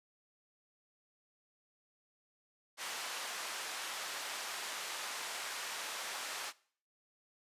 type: band-pass noise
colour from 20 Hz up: pink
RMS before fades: -42 dBFS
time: 2.77-6.53 s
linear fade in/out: 50 ms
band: 890 to 9400 Hz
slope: 12 dB/octave
effects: noise-tail reverb RT60 0.5 s tail -21 dB re dry + resampled to 32000 Hz